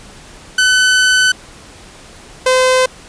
sawtooth tone pair in turn, 1509 / 513.6 Hz, F#6 / C5, +34 / -32 cents, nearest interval octave + perfect fifth, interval 1866 cents, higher first, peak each -5 dBFS, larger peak neither, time 0.58-1.32 / 2.46-2.86 s, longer first, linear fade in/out 5 ms, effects pink hiss -38 dBFS RMS until 3.08 s + resampled to 22050 Hz

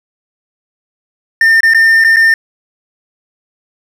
triangle tone with dropouts, 1807 Hz, A6, 46 cents sharp, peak -3 dBFS, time 1.41-2.34 s, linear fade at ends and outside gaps 2 ms, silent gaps 1.606-1.632 / 1.737-1.746 / 2.04-2.046 / 2.161-2.167 s, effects none

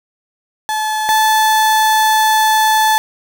35% pulse tone pair in turn, 863 / 870.5 Hz, A5 / A5, -34 / -19 cents, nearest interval unison, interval 15 cents, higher second, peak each -14 / -8 dBFS, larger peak second, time 0.69-1.09 / 1.09-2.98 s, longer second, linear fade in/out 0 ms, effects none

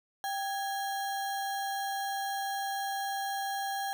sine tone with sample-and-hold, 787 Hz, G5, 7 cents sharp, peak -31 dBFS, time 0.24-3.93 s, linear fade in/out 0 ms, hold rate 2450 Hz, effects none

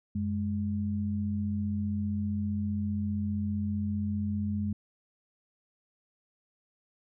sine tone pair together, 92.5 / 207.7 Hz, F#2 / G#3, 0 / 0 cents, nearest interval octave + major second, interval 1400 cents, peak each -32 / -30 dBFS, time 0.15-4.73 s, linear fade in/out 5 ms, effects none

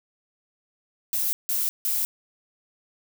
violet noise bursts, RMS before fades -25 dBFS, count 3, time 1.13-2.05 s, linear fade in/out 0 ms, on 200 ms, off 160 ms, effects none

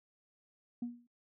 sine tone with exponential decay, 240 Hz, B3, 49 cents flat, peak -31 dBFS, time 0.82-1.07 s, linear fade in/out 5 ms, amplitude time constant 54 ms, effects noise-tail reverb RT60 0.4 s tail -26 dB re dry + tanh soft clip ceiling -31 dBFS

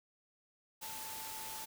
sine tone in noise, 880 Hz, A5, in tune, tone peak -49 dBFS, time 0.81-1.66 s, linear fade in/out 20 ms, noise white, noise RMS -45 dBFS, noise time 0.81-1.66 s, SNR -7 dB, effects none

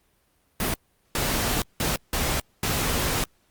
pink noise bursts at uneven times, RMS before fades -25 dBFS, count 5, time 0.6-0.74 / 1.15-1.62 / 1.8-1.96 / 2.13-2.4 / 2.63-3.24 s, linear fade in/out 2 ms, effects pink hiss -66 dBFS RMS until 3.5 s + Opus 32 kbps

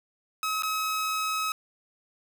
sawtooth tone with dropouts, 1279 Hz, D#6, 47 cents sharp, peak -23 dBFS, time 0.43-1.52 s, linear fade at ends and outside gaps 1 ms, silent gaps 0.623-0.633 s, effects none

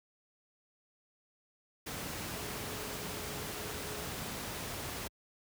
sine tone in noise, 422 Hz, G#4, 28 cents sharp, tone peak -48 dBFS, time 2.35-4.05 s, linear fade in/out 10 ms, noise pink, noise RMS -40 dBFS, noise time 1.86-5.08 s, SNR -11 dB, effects high-pass 60 Hz 12 dB/octave

